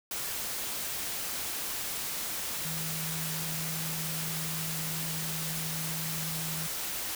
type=tone in noise; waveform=sine; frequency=160 Hz; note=D#3; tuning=49 cents sharp; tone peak=-37 dBFS; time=2.65-6.67 s; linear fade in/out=2 ms; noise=white; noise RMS=-35 dBFS; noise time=0.11-7.15 s; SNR=-5 dB; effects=none